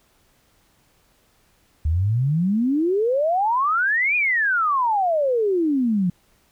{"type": "exponential two-way sweep", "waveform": "sine", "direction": "up then down", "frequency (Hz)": [73.42, 2489, 171.3], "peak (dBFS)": -17, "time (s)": [1.85, 6.1], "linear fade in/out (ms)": 5, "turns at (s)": 4.16, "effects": ["pink hiss -61 dBFS RMS until 6.51 s"]}